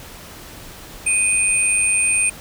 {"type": "tone pair together", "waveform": "sine", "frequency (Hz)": [2489, 8898], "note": ["D#7", "C#9"], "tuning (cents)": [0, 5], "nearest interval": "octave + minor seventh", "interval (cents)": 2205, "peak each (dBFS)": [-18, -17], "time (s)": [1.06, 2.3], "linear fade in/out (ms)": 10, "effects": ["pink hiss -38 dBFS RMS until 2.4 s"]}